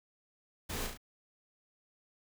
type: noise with echo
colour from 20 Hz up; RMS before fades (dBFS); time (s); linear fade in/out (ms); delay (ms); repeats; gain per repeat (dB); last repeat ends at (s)
pink; -39; 0.69-0.87; 10; 35; 3; -4; 0.975
effects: none